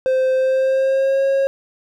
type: tone with pitch glide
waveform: triangle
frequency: 520 to 544 Hz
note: C5 to C#5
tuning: -11 to -33 cents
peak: -12 dBFS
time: 0.06-1.47 s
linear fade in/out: 0 ms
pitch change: +78 cents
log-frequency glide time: 0.34-1.24 s
effects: none